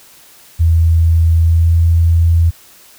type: tone with pitch glide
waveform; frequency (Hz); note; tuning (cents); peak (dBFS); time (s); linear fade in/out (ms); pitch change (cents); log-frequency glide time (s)
sine; 82.41 to 83.51; E2 to E2; 0 to +23; -7; 0.59-2.51; 20; +23; 1.42-1.73
effects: white hiss -43 dBFS RMS until 2.98 s